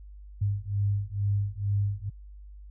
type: beating tone pair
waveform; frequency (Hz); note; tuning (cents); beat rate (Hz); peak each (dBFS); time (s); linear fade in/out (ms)
sine; 100 / 102.2; G2 / G#2; +35 / -27; 2.2; -28; 0.41-2.1; 10
effects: added 50 Hz sine -43 dBFS peak until 2.7 s